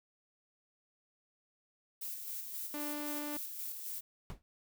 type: noise with tremolo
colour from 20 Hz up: violet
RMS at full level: -41 dBFS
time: 2.01-4.01 s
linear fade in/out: 10 ms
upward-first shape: square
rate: 3.8 Hz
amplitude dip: 35%
type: tone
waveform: sawtooth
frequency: 295 Hz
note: D4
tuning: 8 cents sharp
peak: -35 dBFS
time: 2.74-3.37 s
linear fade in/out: 2 ms
type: noise with exponential decay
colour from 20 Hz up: brown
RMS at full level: -37 dBFS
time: 4.3-4.42 s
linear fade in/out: 0 ms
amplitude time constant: 26 ms
effects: none